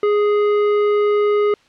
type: tone with tanh clipping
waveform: sine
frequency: 415.3 Hz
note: G#4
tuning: in tune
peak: -15 dBFS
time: 0.03-1.54 s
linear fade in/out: 2 ms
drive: 12 dB
effects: white hiss -54 dBFS RMS until 1.68 s + low-pass 4000 Hz 12 dB/octave